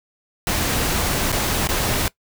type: noise with dropouts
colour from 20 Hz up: pink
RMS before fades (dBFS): -21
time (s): 0.47-2.08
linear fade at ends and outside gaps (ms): 1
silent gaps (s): 1.319-1.325 / 1.673-1.689
effects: noise-tail reverb RT60 0.1 s tail -20 dB re dry